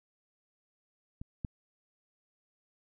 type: clicks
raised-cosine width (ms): 5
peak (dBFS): -29 / -22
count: 2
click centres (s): 1.215 / 1.448
effects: none